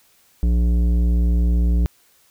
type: tone with tanh clipping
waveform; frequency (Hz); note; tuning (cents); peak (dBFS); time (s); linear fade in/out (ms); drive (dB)
triangle; 58.9; A#1; +19; -16; 0.43-1.86; 0; 16
effects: white hiss -57 dBFS RMS until 2.3 s